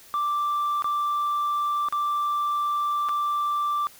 sine tone with dropouts, 1174.7 Hz, D6, in tune, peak -20 dBFS, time 0.14-3.87 s, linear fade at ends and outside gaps 0 ms, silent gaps 0.822-0.844 / 1.886-1.925 / 3.087-3.092 s, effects tanh soft clip ceiling -21 dBFS + white hiss -50 dBFS RMS until 3.99 s

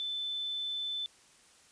sine tone, 3520 Hz, A7, in tune, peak -33 dBFS, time 0-1.06 s, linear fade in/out 0 ms, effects white hiss -61 dBFS RMS until 1.71 s + resampled to 22050 Hz

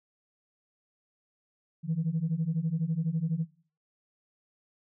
sine beating tone pair, 155.56 / 167.56 Hz, D#3 / E3, 0 / +29 cents, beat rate 12 Hz, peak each -29 / -29 dBFS, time 1.83-3.46 s, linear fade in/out 50 ms, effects noise-tail reverb RT60 0.4 s tail -17 dB re dry + tanh soft clip ceiling -21 dBFS

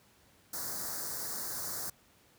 white band-stop noise, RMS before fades -38 dBFS, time 0.53-1.9 s, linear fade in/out 5 ms, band 1800 to 4400 Hz, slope 48 dB/octave, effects pink hiss -64 dBFS RMS until 2.38 s + high-pass 60 Hz 12 dB/octave

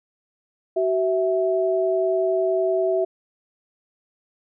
sine tone pair together, 377.8 / 656 Hz, F#4 / E5, +36 / -9 cents, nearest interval minor seventh, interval 955 cents, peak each -21 dBFS, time 0.76-3.05 s, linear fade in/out 10 ms, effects none

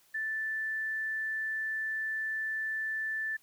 sine tone, 1760 Hz, A6, in tune, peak -31 dBFS, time 0.14-3.37 s, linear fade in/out 10 ms, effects white hiss -65 dBFS RMS until 3.42 s

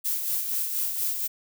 violet noise with tremolo, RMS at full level -26 dBFS, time 0.04-1.28 s, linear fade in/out 20 ms, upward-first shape sine, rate 4.2 Hz, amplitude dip 45%, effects none

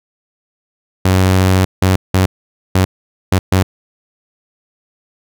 sawtooth tone bursts at uneven times, 93.7 Hz, F#2, 22 cents sharp, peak -5 dBFS, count 6, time 1.05-1.65 / 1.82-1.96 / 2.14-2.26 / 2.75-2.85 / 3.32-3.39 / 3.52-3.63 s, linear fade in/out 5 ms, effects none

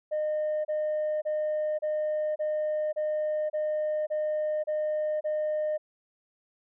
sine tone bursts, 611 Hz, D#5, 32 cents flat, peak -24 dBFS, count 10, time 0.11-5.78 s, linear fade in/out 20 ms, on 540 ms, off 30 ms, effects tanh soft clip ceiling -24 dBFS

